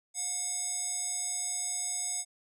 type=tone with band-pass filter; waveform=square; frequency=725 Hz; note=F#5; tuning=35 cents flat; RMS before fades=-34 dBFS; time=0.14-2.25 s; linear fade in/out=50 ms; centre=7700 Hz; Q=8.6; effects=none